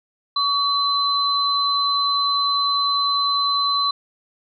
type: tone pair together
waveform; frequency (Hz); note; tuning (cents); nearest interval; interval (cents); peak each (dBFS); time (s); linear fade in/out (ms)
sine; 1135 / 4045; C#6 / B7; +41 / +41; octave + minor seventh; 2200; -20; 0.36-3.91; 5
effects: none